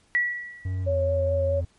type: tone with exponential decay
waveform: sine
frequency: 1940 Hz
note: B6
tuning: 31 cents flat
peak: -17 dBFS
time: 0.15-0.84 s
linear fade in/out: 0 ms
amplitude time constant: 150 ms
type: tone with pitch glide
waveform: triangle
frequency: 93.2 to 84.97 Hz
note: F#2 to F2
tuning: +13 to -47 cents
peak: -23 dBFS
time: 0.65-1.65 s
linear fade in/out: 5 ms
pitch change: -160 cents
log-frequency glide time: 0.83-0.92 s
type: tone with vibrato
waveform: sine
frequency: 554.4 Hz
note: C#5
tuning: in tune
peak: -22 dBFS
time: 0.86-1.61 s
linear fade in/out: 20 ms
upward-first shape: sine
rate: 4.7 Hz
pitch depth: 18 cents each way
effects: pink hiss -62 dBFS RMS until 1.78 s + MP3 48 kbps